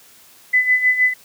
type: tone with tremolo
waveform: sine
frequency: 2006 Hz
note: B6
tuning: 26 cents sharp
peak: -10 dBFS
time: 0.53-1.14 s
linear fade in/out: 10 ms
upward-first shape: sine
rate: 6.4 Hz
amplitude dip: 70%
effects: white hiss -48 dBFS RMS until 1.24 s + high-pass 80 Hz 12 dB/octave